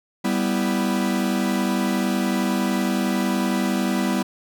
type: chord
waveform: 45% pulse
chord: E minor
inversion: first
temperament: equal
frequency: 196 / 246.9 / 329.6 Hz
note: G3 / B3 / E4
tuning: 0 / 0 / 0 cents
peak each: -23 / -24 / -27 dBFS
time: 0.24-4.23 s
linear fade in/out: 10 ms
effects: none